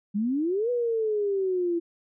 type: exponential two-way sweep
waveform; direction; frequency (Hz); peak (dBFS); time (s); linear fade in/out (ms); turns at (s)
sine; up then down; 196 to 493.9 to 335.3; -23; 0.14-1.8; 20; 0.7
effects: none